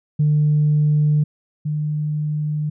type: tone pair in turn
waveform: sine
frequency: 150 / 151.04 Hz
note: D3 / D3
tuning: +37 / +49 cents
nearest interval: unison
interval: 12 cents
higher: second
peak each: -12 / -19 dBFS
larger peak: first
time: 0.19-1.24 / 1.65-2.7 s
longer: neither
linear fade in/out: 10 ms
effects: tanh soft clip ceiling -9 dBFS